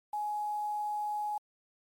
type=tone with quantisation; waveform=sine; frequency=838 Hz; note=G#5; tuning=15 cents sharp; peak=-31 dBFS; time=0.13-1.38 s; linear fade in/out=5 ms; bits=9; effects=MP3 64 kbps